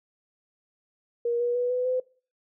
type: tone with pitch steps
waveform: sine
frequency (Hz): 473.4 / 482 / 490.7 / 499.5 / 508.6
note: A#4 / B4 / B4 / B4 / C5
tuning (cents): +27 / -42 / -11 / +20 / -49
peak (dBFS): -23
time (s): 1.25-2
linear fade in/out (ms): 5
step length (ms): 150
effects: noise-tail reverb RT60 0.4 s tail -22 dB re dry